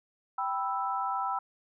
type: chord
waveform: sine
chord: E minor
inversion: first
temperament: equal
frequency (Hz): 784 / 987.8 / 1318.5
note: G5 / B5 / E6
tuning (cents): 0 / 0 / 0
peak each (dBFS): -33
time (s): 0.38-1.39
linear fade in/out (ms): 5
effects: none